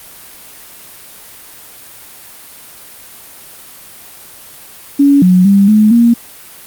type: tone with pitch steps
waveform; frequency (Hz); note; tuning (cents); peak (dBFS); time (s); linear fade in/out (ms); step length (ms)
sine; 281.8 / 182.5 / 198.5 / 213.8 / 234.9; C#4 / F#3 / G3 / A3 / A#3; +29 / -24 / +22 / -49 / +13; -4; 4.99-6.14; 10; 230
effects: white hiss -35 dBFS RMS until 6.66 s + Opus 32 kbps